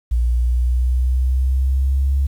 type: exponential sweep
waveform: sine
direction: up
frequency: 58.9 to 69.2 Hz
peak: -13 dBFS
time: 0.11-2.27 s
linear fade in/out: 10 ms
effects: tanh soft clip ceiling -9 dBFS + 8-bit